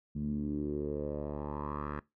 10% pulse tone with low-pass filter sweep, 73.42 Hz, D2, in tune, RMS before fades -36 dBFS, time 0.15-2 s, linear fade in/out 10 ms, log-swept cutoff 190 to 1500 Hz, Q 4.1, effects noise-tail reverb RT60 0.2 s tail -21 dB re dry

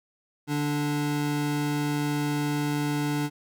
square tone pair together, 146.83 / 293 Hz, D3 / D4, 0 / -4 cents, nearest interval octave, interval 1196 cents, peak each -29 / -28 dBFS, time 0.47-3.3 s, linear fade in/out 50 ms, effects none

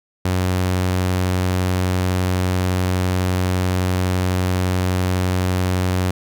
sawtooth tone, 91.8 Hz, F#2, 13 cents flat, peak -13 dBFS, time 0.25-6.11 s, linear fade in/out 5 ms, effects none

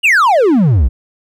triangle exponential sweep, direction down, 2960 to 54.4 Hz, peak -5 dBFS, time 0.03-0.89 s, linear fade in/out 20 ms, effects none

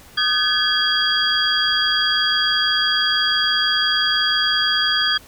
sine tone cluster, 1232 / 1538 / 1704 / 3293 / 4757 Hz, D#6 / G6 / G#6 / G#7 / D8, -17 / -33 / +44 / -15 / +21 cents, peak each -26 / -23 / -24 / -19 / -23 dBFS, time 0.17-5.18 s, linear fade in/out 10 ms, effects pink hiss -45 dBFS RMS until 5.27 s

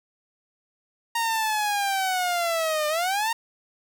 sawtooth linear two-way sweep, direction down then up, 932.3 to 598 to 932.3 Hz, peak -19 dBFS, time 1.15-3.33 s, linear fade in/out 5 ms, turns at 2.88 s, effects 10-bit

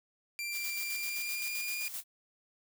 sawtooth tone with pitch glide, 2364 to 2422 Hz, D7 to D#7, +11 to -47 cents, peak -32 dBFS, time 0.39-1.88 s, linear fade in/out 0 ms, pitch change +42 cents, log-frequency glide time 0.71-1.71 s
blue noise with tremolo, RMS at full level -39 dBFS, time 0.51-2.04 s, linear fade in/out 50 ms, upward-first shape square, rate 7.7 Hz, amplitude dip 50%
effects none

